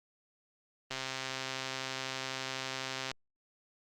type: click train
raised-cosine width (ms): 0.2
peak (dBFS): -19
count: 292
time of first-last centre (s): 0.91-3.115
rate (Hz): 132
effects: Opus 32 kbps